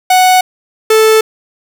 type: tone pair in turn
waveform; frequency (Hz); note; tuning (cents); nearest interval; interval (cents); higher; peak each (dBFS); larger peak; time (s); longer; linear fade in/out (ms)
45% pulse; 740 / 438.6; F#5 / A4; 0 / -6; major sixth; 906; first; -5; neither; 0.1-0.41 / 0.9-1.21; neither; 5
effects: none